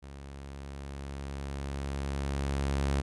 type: tone with level ramp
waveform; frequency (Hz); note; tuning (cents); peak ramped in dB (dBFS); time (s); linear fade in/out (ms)
sawtooth; 69.3; C#2; 0; -40 to -22; 0.02-3.02; 20
effects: resampled to 24000 Hz